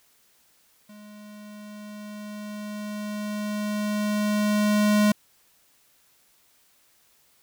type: tone with level ramp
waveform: square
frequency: 209.2 Hz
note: G#3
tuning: 13 cents sharp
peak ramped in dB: -45 to -17 dBFS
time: 0.89-5.12 s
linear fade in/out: 5 ms
effects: white hiss -62 dBFS RMS until 7.42 s